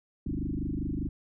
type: tone with frequency modulation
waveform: sine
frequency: 170.7 Hz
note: F3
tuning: 39 cents flat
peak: -29 dBFS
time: 0.26-1.09 s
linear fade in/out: 5 ms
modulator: 25 Hz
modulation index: 5.8
effects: none